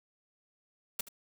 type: noise with echo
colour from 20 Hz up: white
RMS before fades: -33 dBFS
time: 0.99-1.01 s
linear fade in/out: 5 ms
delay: 77 ms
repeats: 1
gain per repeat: -15 dB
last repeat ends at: 1.087 s
effects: none